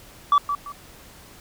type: tone with echo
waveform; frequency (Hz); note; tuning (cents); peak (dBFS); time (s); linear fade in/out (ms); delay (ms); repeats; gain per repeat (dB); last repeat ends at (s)
sine; 1152; D6; -34; -10; 0.32-0.38; 2; 170; 2; -11; 0.72
effects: tanh soft clip ceiling -12 dBFS + pink hiss -47 dBFS RMS until 1.4 s